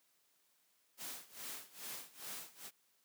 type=noise with tremolo; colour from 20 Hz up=white; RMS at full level=-45 dBFS; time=0.97-2.71 s; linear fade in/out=50 ms; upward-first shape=sine; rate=2.4 Hz; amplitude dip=90%; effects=white hiss -75 dBFS RMS until 3.04 s + high-pass 150 Hz 12 dB/octave